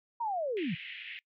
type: linear sweep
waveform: sine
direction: down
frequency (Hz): 962 to 138.2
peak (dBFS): -30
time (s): 0.2-0.75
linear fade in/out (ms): 10
type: band-pass noise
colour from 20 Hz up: white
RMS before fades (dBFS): -44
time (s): 0.57-1.19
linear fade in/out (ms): 0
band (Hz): 1900 to 3000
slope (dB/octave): 48
effects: noise-tail reverb RT60 0.1 s tail -23 dB re dry